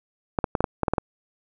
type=clicks; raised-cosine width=1 ms; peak=-7 dBFS; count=9; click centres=0.388 / 0.442 / 0.552 / 0.606 / 0.642 / 0.833 / 0.882 / 0.936 / 0.982 s; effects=none